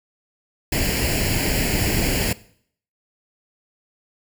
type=noise with comb filter; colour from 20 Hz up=pink; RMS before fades=-21 dBFS; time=0.72-2.33 s; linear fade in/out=5 ms; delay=0.41 ms; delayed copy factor=+0.75; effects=noise-tail reverb RT60 0.6 s tail -19 dB re dry